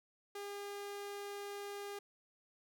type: tone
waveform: sawtooth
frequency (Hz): 404.6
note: G#4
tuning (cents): -45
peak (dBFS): -39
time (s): 0.35-1.99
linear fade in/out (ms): 5
effects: none